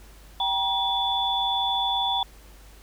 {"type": "tone cluster", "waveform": "sine", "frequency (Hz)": [779, 952, 3459], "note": ["G5", "A#5", "A7"], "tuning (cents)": [-11, 36, -30], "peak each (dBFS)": [-27, -28, -25], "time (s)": [0.4, 2.23], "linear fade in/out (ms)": 2, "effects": ["added 50 Hz sine -47 dBFS peak until 2.82 s", "pink hiss -53 dBFS RMS until 2.82 s"]}